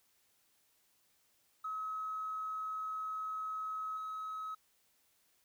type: tone with level steps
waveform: triangle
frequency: 1281 Hz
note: E6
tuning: 50 cents flat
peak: -33 / -36 dBFS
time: 1.64-4.55 s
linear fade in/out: 10 ms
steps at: 3.97 s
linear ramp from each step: 2 ms
effects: tanh soft clip ceiling -35 dBFS + white hiss -73 dBFS RMS until 5.44 s